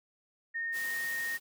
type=tone with pitch glide; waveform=sine; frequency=1840 to 1852.8 Hz; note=A#6 to A#6; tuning=-23 to -11 cents; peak=-32 dBFS; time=0.54-1.38 s; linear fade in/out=20 ms; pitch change=+12 cents; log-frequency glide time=0.69-0.94 s
type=high-pass noise; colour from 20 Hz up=white; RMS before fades=-43 dBFS; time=0.72-1.4 s; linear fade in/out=50 ms; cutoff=110 Hz; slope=96 dB/octave
effects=none